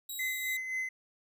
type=tone; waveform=10% pulse; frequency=3841 Hz; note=B7; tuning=49 cents flat; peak=-30 dBFS; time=0.09-0.57 s; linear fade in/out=5 ms
type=tone with tremolo; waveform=triangle; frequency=2046 Hz; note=C7; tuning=39 cents flat; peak=-29 dBFS; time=0.19-0.89 s; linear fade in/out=5 ms; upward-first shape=sine; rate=3.8 Hz; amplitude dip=50%
effects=none